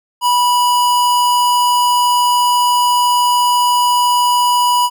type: tone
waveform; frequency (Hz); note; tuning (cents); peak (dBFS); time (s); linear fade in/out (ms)
square; 979; B5; -15; -11; 0.21-4.9; 50
effects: none